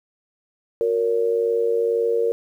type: tone with amplitude modulation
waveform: sine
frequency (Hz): 464.3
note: A#4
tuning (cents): -7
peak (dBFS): -14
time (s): 0.81-2.32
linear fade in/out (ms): 0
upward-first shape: sine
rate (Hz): 102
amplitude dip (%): 75
effects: 9-bit